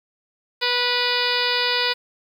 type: harmonic tone with a mistuned harmonic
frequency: 490 Hz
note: B4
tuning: 14 cents flat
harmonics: 1 / 2 / 3 / 4 / 5 / 6 / 7 / 8 / 9 / 10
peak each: -28 / -28 / -28 / -28 / -28 / -28 / -28 / -28 / -28 / -28 dBFS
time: 0.61-1.94 s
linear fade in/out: 20 ms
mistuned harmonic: 7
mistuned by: +43 cents
effects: 8-bit